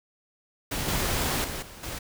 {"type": "noise with level steps", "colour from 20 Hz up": "pink", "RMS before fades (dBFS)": [-30, -27, -34, -45, -35], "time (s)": [0.71, 1.99], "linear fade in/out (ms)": 10, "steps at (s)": [0.88, 1.44, 1.62, 1.83], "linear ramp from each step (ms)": 5, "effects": []}